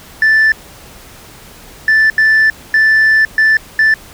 sine tone bursts at uneven times, 1760 Hz, A6, in tune, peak -4 dBFS, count 6, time 0.22-0.52 / 1.88-2.1 / 2.18-2.5 / 2.74-3.25 / 3.38-3.57 / 3.79-3.94 s, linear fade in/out 2 ms, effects tanh soft clip ceiling -5 dBFS + pink hiss -37 dBFS RMS until 4.13 s

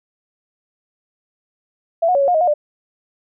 sine tone with pitch steps, 667 / 727 / 560 / 554 / 713 / 630 / 715 / 595 Hz, E5 / F#5 / C#5 / C#5 / F5 / D#5 / F5 / D5, +20 / -31 / +18 / -1 / +36 / +21 / +41 / +22 cents, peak -12 dBFS, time 2.02-2.54 s, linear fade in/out 10 ms, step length 65 ms, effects none

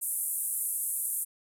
pink band-pass noise, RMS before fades -32 dBFS, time 0.01-1.25 s, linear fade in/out 20 ms, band 8900 to 13000 Hz, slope 48 dB/octave, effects none

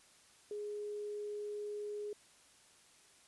sine tone, 416 Hz, G#4, 3 cents sharp, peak -39 dBFS, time 0.51-2.13 s, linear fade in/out 2 ms, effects white hiss -64 dBFS RMS until 3.27 s + resampled to 24000 Hz

